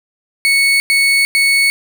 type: tone bursts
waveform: 35% pulse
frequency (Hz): 2214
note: C#7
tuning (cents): -3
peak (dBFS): -8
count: 3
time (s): 0.45-1.7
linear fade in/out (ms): 0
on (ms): 350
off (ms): 100
effects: none